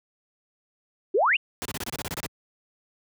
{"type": "exponential sweep", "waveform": "sine", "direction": "up", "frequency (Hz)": [342.2, 3030], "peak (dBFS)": -18, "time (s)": [1.14, 1.37], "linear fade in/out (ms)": 10}
{"type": "noise bursts", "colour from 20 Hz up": "pink", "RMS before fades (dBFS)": -31, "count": 11, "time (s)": [1.62, 2.263], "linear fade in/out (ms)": 0, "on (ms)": 33, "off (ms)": 28}
{"effects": ["high-pass 80 Hz 12 dB/octave"]}